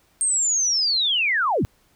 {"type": "linear sweep", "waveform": "sine", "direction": "down", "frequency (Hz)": [8650, 52.4], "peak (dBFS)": -18, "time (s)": [0.21, 1.65], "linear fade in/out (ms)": 0, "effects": ["pink hiss -61 dBFS RMS until 1.95 s"]}